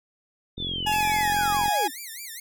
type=linear sweep; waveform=sine; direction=down; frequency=3632 to 233.1 Hz; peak=-28 dBFS; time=0.57-1.91 s; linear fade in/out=50 ms
type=click train; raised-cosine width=3 ms; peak=-23 dBFS; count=50; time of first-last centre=0.58-1.681 s; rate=44.5 Hz
type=tone with pitch glide; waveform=40% pulse; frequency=848 to 829.1 Hz; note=G#5 to G#5; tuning=+36 to -3 cents; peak=-21 dBFS; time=0.86-1.88 s; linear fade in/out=10 ms; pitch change=-39 cents; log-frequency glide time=1.23-1.3 s
type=tone with vibrato; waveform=5% pulse; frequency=2050 Hz; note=C7; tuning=36 cents flat; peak=-26 dBFS; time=0.92-2.4 s; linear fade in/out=5 ms; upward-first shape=sine; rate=4.8 Hz; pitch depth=250 cents each way
effects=none